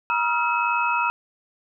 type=tone cluster; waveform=sine; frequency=955 / 1273 / 1375 / 2575 Hz; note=A#5 / D#6 / F6 / E7; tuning=+42 / +39 / -27 / -41 cents; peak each=-23 / -28 / -25 / -26 dBFS; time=0.1-1.1 s; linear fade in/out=0 ms; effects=none